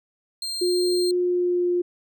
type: tone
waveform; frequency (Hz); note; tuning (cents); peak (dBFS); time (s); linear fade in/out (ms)
35% pulse; 4186; C8; 0; -26; 0.42-1.11; 2
type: tone with pitch glide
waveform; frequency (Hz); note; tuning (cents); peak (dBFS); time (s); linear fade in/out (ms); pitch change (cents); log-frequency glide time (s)
sine; 358.7 to 353.6; F4 to F4; +46 to +22; -19; 0.61-1.82; 10; -24; 1.06-1.7
effects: none